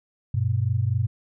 sine tone pair together, 98 / 122.05 Hz, G2 / B2, 0 / -20 cents, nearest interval major third, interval 380 cents, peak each -23 dBFS, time 0.34-1.07 s, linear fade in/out 5 ms, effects none

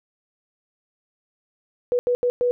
sine tone bursts at uneven times, 489.6 Hz, B4, 15 cents flat, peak -17 dBFS, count 4, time 1.92-1.99 / 2.07-2.15 / 2.23-2.3 / 2.41-2.51 s, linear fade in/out 0 ms, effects none

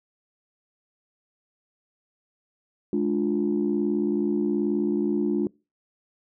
sine chord, D diminished, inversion second, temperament just, 211.4 / 293.7 / 352.4 Hz, Ab3 / D4 / F4, +31 / 0 / +16 cents, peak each -25 dBFS, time 2.93-5.47 s, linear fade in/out 2 ms, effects noise-tail reverb RT60 0.3 s tail -25 dB re dry + tanh soft clip ceiling -14 dBFS

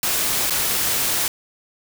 white noise with dropouts, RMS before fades -21 dBFS, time 0.03-1.28 s, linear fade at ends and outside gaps 1 ms, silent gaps 0.498-0.506 s, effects none

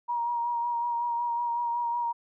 sine tone with vibrato, 948 Hz, A#5, 29 cents sharp, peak -26 dBFS, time 0.08-2.13 s, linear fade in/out 20 ms, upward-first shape sine, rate 5.4 Hz, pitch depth 23 cents each way, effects none

